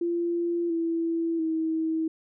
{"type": "tone with pitch steps", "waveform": "sine", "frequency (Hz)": [342.9, 331.8, 321], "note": ["F4", "E4", "E4"], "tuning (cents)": [-32, 11, -46], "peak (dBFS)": -24, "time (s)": [0.01, 2.08], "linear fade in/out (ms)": 5, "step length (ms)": 690, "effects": []}